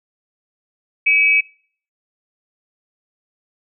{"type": "tone pair together", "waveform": "sine", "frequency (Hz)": [2292, 2571], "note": ["D7", "E7"], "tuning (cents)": [-43, -44], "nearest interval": "major second", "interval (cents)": 199, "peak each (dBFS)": [-13, -15], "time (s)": [1.06, 1.41], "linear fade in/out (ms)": 10, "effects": ["noise-tail reverb RT60 0.5 s tail -23 dB re dry"]}